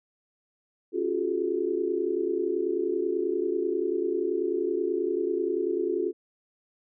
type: tone cluster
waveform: sine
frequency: 279 / 348.9 / 379.2 / 427.2 Hz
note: C#4 / F4 / F#4 / G#4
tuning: +11 / -2 / +43 / +49 cents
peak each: -36 / -28 / -30 / -30 dBFS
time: 0.92-6.13 s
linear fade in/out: 50 ms
effects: none